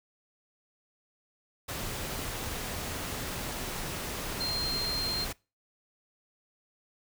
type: tone in noise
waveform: sine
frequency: 4186 Hz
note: C8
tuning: in tune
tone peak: -30 dBFS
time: 4.4-5.25 s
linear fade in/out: 10 ms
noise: pink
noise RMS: -36 dBFS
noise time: 1.68-5.33 s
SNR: +3 dB
effects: noise-tail reverb RT60 0.3 s tail -24 dB re dry